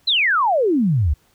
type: exponential sweep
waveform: sine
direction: down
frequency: 4186 to 65.2 Hz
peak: -14 dBFS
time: 0.07-1.14 s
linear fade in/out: 10 ms
effects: pink hiss -59 dBFS RMS until 1.34 s